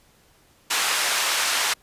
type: band-pass noise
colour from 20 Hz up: pink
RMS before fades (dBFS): -23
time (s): 0.7-1.74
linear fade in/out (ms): 10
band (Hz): 1100 to 10000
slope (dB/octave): 12
effects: pink hiss -58 dBFS RMS until 1.82 s + resampled to 32000 Hz